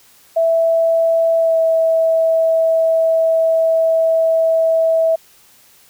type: tone with pitch glide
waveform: sine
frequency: 659 to 651.4 Hz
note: E5 to E5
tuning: -1 to -21 cents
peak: -11 dBFS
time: 0.36-5.16 s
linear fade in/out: 10 ms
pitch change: -20 cents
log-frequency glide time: 1.38-1.58 s
effects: white hiss -49 dBFS RMS until 5.89 s